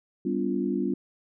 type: chord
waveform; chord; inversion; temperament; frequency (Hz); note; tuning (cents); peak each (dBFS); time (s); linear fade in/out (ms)
sine; G dominant seventh; none; equal with one note detuned; 196 / 246.9 / 288.1 / 349.2; G3 / B3 / D4 / F4; 0 / 0 / -33 / 0; -30; 0.25-0.94; 5
effects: none